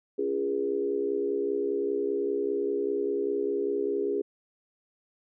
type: tone cluster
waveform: sine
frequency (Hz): 281.5 / 344.3 / 409.3 / 479.5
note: C#4 / F4 / G#4 / A#4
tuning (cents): +27 / -25 / -25 / +49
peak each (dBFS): -35 / -34 / -27 / -36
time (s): 0.18-4.22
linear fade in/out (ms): 10
effects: none